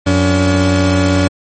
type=tone pair together; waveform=30% pulse; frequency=89.9 / 285.4 Hz; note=F#2 / D4; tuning=-49 / -49 cents; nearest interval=octave + minor sixth; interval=2000 cents; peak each=-10 dBFS; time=0.06-1.28 s; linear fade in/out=10 ms; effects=MP3 32 kbps